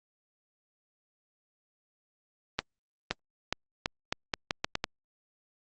accelerating click train, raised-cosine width 0.2 ms, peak -10 dBFS, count 10, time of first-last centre 2.59-4.841 s, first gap 520 ms, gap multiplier 0.8, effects low-pass 6000 Hz 12 dB/octave + Opus 32 kbps

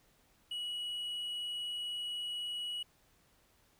triangle tone, 2921 Hz, F#7, 23 cents flat, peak -35 dBFS, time 0.51-2.83 s, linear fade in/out 5 ms, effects pink hiss -69 dBFS RMS until 3.79 s

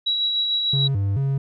sine tone with tremolo, 3889 Hz, B7, 27 cents flat, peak -18 dBFS, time 0.06-0.88 s, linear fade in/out 10 ms, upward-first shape sine, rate 6.7 Hz, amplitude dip 30%
triangle tone with vibrato, 116.54 Hz, A#2, in tune, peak -17 dBFS, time 0.73-1.38 s, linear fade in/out 5 ms, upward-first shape square, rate 2.3 Hz, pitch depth 280 cents each way
effects none

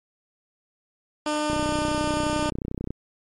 15% pulse tone, 301.1 Hz, D4, 43 cents sharp, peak -17 dBFS, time 1.26-2.5 s, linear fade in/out 2 ms
click train, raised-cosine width 3 ms, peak -17 dBFS, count 45, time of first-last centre 1.5-2.906 s, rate 31.3 Hz
effects MP3 48 kbps

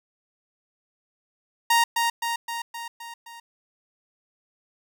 sawtooth tone with echo, 932.3 Hz, A#5, in tune, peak -13 dBFS, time 1.7-1.84 s, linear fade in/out 5 ms, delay 260 ms, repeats 6, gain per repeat -4 dB, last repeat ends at 3.4 s, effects none

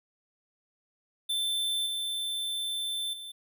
square tone with level steps, 3542 Hz, A7, 11 cents sharp, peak -28 / -31 / -40 dBFS, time 1.29-3.32 s, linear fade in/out 10 ms, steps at 1.86 / 3.13 s, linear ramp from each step 5 ms, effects none

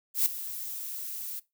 violet noise with ADSR envelope, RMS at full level -22 dBFS, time 0.14-1.4 s, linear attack 120 ms, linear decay 3 ms, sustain -15 dB, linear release 14 ms, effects noise-tail reverb RT60 0.2 s tail -19 dB re dry

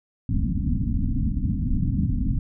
pink low-pass noise, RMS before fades -23 dBFS, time 0.29-2.39 s, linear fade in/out 5 ms, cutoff 280 Hz, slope 96 dB/octave, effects none

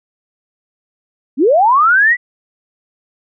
sine linear sweep, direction up, 230 to 2000 Hz, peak -7 dBFS, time 1.37-2.17 s, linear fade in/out 50 ms, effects none

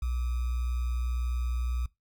sine tone with sample-and-hold, 60.9 Hz, B1, 24 cents flat, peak -27 dBFS, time 0.02-1.86 s, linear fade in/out 5 ms, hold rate 1225 Hz, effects noise-tail reverb RT60 0.2 s tail -22 dB re dry

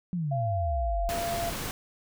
sine exponential sweep, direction down, 184.9 to 41.42 Hz, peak -27 dBFS, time 0.13-1.09 s, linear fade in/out 0 ms
sine tone, 685 Hz, F5, 34 cents flat, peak -29 dBFS, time 0.31-1.5 s, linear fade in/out 10 ms
pink noise, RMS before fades -34 dBFS, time 1.09-1.71 s, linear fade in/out 0 ms
effects none

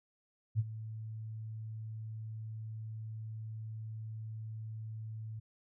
sine tone with ADSR envelope, 110 Hz, A2, in tune, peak -25 dBFS, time 0.55-5.4 s, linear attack 42 ms, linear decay 36 ms, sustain -15 dB, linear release 12 ms, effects none

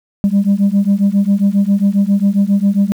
sine beating tone pair, 196 / 203.4 Hz, G3 / G#3, 0 / -36 cents, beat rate 7.4 Hz, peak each -11 dBFS, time 0.24-2.92 s, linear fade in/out 0 ms, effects tanh soft clip ceiling -6 dBFS + 7-bit

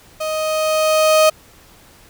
35% pulse tone with level ramp, 625 Hz, D#5, 8 cents sharp, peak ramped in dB -19 to -7 dBFS, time 0.2-1.3 s, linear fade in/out 10 ms, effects pink hiss -47 dBFS RMS until 2.09 s

